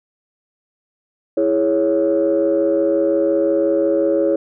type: chord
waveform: sine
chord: C# minor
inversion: first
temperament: equal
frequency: 329.6 / 415.3 / 554.4 Hz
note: E4 / G#4 / C#5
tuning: 0 / 0 / 0 cents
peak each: -17 / -19 / -16 dBFS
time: 1.37-4.36 s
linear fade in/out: 5 ms
effects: tanh soft clip ceiling -7 dBFS